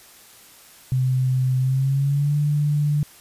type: tone with pitch glide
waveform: sine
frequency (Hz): 129.1 to 147.44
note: C3 to D3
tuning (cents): -23 to +7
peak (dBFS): -17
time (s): 0.92-3.03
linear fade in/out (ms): 0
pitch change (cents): +230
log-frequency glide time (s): 1.59-2.37
effects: white hiss -48 dBFS RMS until 3.2 s + resampled to 32000 Hz